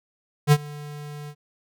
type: tone with ADSR envelope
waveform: square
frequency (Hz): 147.4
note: D3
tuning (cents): +7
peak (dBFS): -11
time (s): 0.47-1.35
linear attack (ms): 50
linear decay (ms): 50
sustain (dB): -24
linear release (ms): 63
effects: none